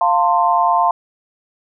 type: chord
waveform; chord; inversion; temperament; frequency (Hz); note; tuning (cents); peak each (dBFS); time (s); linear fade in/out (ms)
sine; F major; none; equal with one note detuned; 698.5 / 896.9 / 1046.5; F5 / A5 / C6; 0 / +33 / 0; -16; 0.01-0.91; 2
effects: none